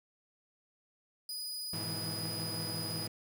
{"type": "tone", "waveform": "sawtooth", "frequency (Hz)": 4957, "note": "D#8", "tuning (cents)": -7, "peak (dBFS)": -35, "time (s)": [1.29, 3.07], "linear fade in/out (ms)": 2}
{"type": "chord", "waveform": "sawtooth", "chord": "E major seventh", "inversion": "first", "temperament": "equal with one note detuned", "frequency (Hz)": [103.83, 123.47, 159.11, 164.81], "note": ["G#2", "B2", "D#3", "E3"], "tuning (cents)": [0, 0, 39, 0], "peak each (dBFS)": [-39, -44, -42, -39], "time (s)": [1.73, 3.08], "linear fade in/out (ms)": 5}
{"effects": ["11-bit"]}